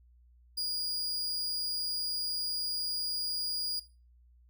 40% pulse tone, 4866 Hz, D#8, 39 cents flat, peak -30 dBFS, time 0.57-3.8 s, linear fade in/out 10 ms, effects noise-tail reverb RT60 0.3 s tail -17 dB re dry + added 60 Hz sine -58 dBFS peak until 4.49 s

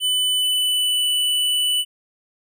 square tone with pitch glide, 3000 to 2976 Hz, F#7 to F#7, +23 to +9 cents, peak -18 dBFS, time 0-1.85 s, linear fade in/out 50 ms, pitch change -14 cents, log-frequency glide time 0.36-1.07 s, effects none

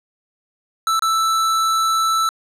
square tone with dropouts, 1321 Hz, E6, 3 cents sharp, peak -16 dBFS, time 0.87-2.29 s, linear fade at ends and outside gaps 1 ms, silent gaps 0.994-1.022 s, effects low-pass 11000 Hz 12 dB/octave

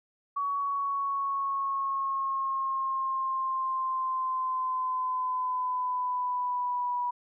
sine exponential sweep, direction down, 1128 to 976 Hz, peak -27 dBFS, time 0.36-7.11 s, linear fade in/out 10 ms, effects none

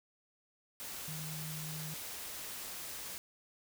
sine tone in noise, 155.56 Hz, D#3, in tune, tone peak -42 dBFS, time 1.08-1.94 s, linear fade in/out 0 ms, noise white, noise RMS -44 dBFS, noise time 0.8-3.18 s, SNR -1 dB, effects none

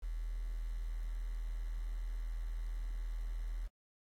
sine tone with quantisation, 40.6 Hz, E1, 26 cents flat, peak -36 dBFS, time 0.02-3.68 s, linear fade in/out 20 ms, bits 10, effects AAC 48 kbps

